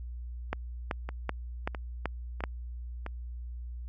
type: two click trains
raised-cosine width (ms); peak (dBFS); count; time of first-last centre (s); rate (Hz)
0.5; -22 / -15; 4 / 6; 1.09-3.064 / 0.53-2.438; 1.52 / 2.62
effects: added 60 Hz sine -37 dBFS peak until 3.88 s